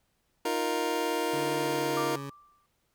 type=chord; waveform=25% pulse; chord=Eb suspended second; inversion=none; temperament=just; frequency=311.1 / 350 / 466.7 Hz; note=Eb4 / F4 / Bb4; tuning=0 / +4 / +2 cents; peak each=-30 / -29 / -27 dBFS; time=0.45-2.16 s; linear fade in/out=5 ms
type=tone with pitch glide; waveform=20% pulse; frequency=144.7 to 139.37 Hz; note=D3 to C#3; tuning=-25 to +10 cents; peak=-32 dBFS; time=1.33-2.3 s; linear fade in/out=5 ms; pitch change=-65 cents; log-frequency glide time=1.62-2.14 s
type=tone with exponential decay; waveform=sine; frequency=1174.7 Hz; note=D6; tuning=in tune; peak=-29 dBFS; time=1.97-2.66 s; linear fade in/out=1 ms; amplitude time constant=150 ms
effects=pink hiss -74 dBFS RMS until 2.94 s